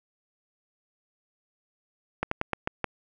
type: slowing click train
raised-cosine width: 0.5 ms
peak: -11 dBFS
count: 6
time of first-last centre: 2.23-2.843 s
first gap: 84 ms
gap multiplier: 1.19
effects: none